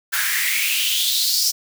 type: noise with high-pass filter sweep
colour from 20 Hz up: white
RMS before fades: -20 dBFS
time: 0.12-1.52 s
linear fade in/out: 20 ms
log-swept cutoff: 1500 to 5400 Hz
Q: 5.3
effects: none